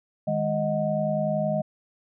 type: tone cluster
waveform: sine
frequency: 155.3 / 206.3 / 623 / 733 Hz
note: D#3 / G#3 / D#5 / F#5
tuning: -3 / -11 / +2 / -16 cents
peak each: -29 / -29 / -25 / -34 dBFS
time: 0.27-1.62 s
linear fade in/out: 10 ms
effects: none